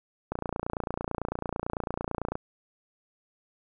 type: click train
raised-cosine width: 1 ms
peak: -16 dBFS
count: 60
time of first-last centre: 0.32-2.354 s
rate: 29 Hz
effects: none